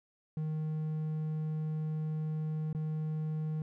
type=tone with dropouts; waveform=triangle; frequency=155.56 Hz; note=D#3; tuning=in tune; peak=-30 dBFS; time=0.37-3.62 s; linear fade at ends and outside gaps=2 ms; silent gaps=2.729-2.748 s; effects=none